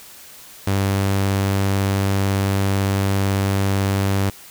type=tone; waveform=sawtooth; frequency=98 Hz; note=G2; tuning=in tune; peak=-13 dBFS; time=0.67-4.3 s; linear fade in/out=5 ms; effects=white hiss -42 dBFS RMS until 4.5 s